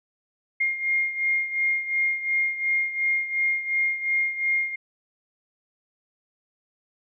sine beating tone pair, 2126 / 2128.8 Hz, C7 / C7, +27 / +29 cents, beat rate 2.8 Hz, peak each -23 / -28 dBFS, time 0.6-4.76 s, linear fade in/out 10 ms, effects none

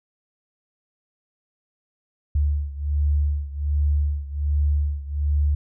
sine beating tone pair, 72.6 / 73.9 Hz, D2 / D2, -19 / +11 cents, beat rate 1.3 Hz, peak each -21 / -24 dBFS, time 2.35-5.55 s, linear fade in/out 5 ms, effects none

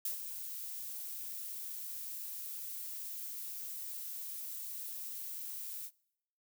violet noise with ADSR envelope, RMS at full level -35 dBFS, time 0.05-5.91 s, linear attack 4 ms, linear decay 110 ms, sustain -8 dB, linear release 60 ms, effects noise-tail reverb RT60 0.8 s tail -25 dB re dry

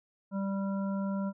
harmonic tone, 196 Hz, G3, in tune, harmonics 1 / 3 / 5 / 7, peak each -30 / -40 / -44 / -47 dBFS, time 0.31-1.33 s, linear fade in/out 50 ms, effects none

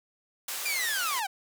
white band-pass noise, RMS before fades -35 dBFS, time 0.48-1.2 s, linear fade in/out 5 ms, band 540 to 15000 Hz, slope 12 dB/octave
sawtooth linear sweep, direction down, 2441 to 740 Hz, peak -25 dBFS, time 0.65-1.27 s, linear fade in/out 10 ms
effects none

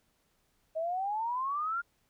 sine exponential sweep, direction up, 627 to 1424 Hz, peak -30 dBFS, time 0.75-1.82 s, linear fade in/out 20 ms, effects pink hiss -73 dBFS RMS until 2.09 s

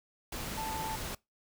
sine tone in noise, 881 Hz, A5, 2 cents sharp, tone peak -36 dBFS, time 0.57-0.96 s, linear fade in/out 5 ms, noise pink, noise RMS -39 dBFS, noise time 0.32-1.15 s, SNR 0 dB, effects noise-tail reverb RT60 0.2 s tail -23 dB re dry

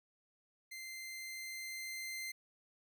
sawtooth tone with level ramp, 2082 Hz, C7, 9 cents flat, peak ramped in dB -42 to -37 dBFS, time 0.71-2.32 s, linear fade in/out 10 ms, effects none

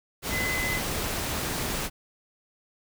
sine tone in noise, 2029 Hz, B6, 46 cents sharp, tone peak -28 dBFS, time 0.3-0.81 s, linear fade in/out 50 ms, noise pink, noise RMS -30 dBFS, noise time 0.22-1.9 s, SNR -1 dB, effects none

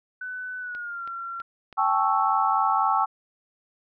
sine tone with pitch glide, 1500 to 1367.6 Hz, F#6 to F6, +23 to -37 cents, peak -31 dBFS, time 0.21-1.42 s, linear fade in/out 5 ms, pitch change -160 cents, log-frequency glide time 0.6-1.05 s
click train, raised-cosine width 0.3 ms, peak -28 dBFS, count 4, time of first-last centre 0.75-1.727 s, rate 3.07 Hz
sine chord, A dominant seventh, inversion third, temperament equal with one note detuned, 784 / 867.9 / 1108.7 / 1318.5 Hz, G5 / A5 / C#6 / E6, 0 / -24 / 0 / 0 cents, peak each -25 dBFS, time 1.77-3.06 s, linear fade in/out 20 ms
effects none

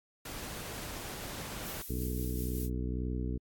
pink noise, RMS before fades -42 dBFS, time 0.25-1.82 s, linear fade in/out 5 ms
violet noise with tremolo, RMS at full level -42 dBFS, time 1.62-2.7 s, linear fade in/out 50 ms, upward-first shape sine, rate 5.3 Hz, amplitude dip 30%
harmonic tone, 62 Hz, B1, 7 cents sharp, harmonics 1 / 2 / 3 / 4 / 5 / 6 / 7, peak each -34 / -39 / -42 / -41 / -43 / -48 / -46 dBFS, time 1.89-3.38 s, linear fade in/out 10 ms
effects AAC 64 kbps

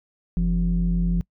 sine tone pair together, 46.21 / 173.1 Hz, F#1 / F3, -1 / -15 cents, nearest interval octave + major seventh, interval 2286 cents, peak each -20 dBFS, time 0.37-1.21 s, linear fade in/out 0 ms, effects noise-tail reverb RT60 0.1 s tail -25 dB re dry + tanh soft clip ceiling -14 dBFS

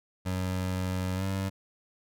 25% pulse tone with pitch glide, 92.5 to 96.37 Hz, F#2 to G2, 0 to -29 cents, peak -25 dBFS, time 0.25-1.5 s, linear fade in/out 20 ms, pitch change +71 cents, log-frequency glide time 1.15-1.23 s, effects none

